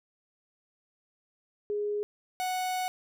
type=tone pair in turn; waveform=sine / 45% pulse; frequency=414.6 / 738.7 Hz; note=G#4 / F#5; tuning=-3 / -3 cents; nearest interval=minor seventh; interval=1000 cents; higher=second; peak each=-28 / -29 dBFS; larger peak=first; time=1.7-2.03 / 2.4-2.88 s; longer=second; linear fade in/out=0 ms; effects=none